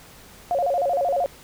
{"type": "tone with vibrato", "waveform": "sine", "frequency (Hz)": 626, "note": "D#5", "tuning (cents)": 10, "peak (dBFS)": -19, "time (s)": [0.51, 1.26], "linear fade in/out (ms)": 0, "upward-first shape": "square", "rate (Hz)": 13, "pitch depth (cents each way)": 210, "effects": ["pink hiss -47 dBFS RMS until 1.43 s"]}